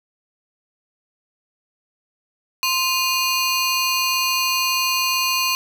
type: ring-modulated tone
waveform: 20% pulse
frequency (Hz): 1759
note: A6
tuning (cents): -1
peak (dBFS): -10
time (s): 2.63-5.55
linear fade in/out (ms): 0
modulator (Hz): 713
effects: none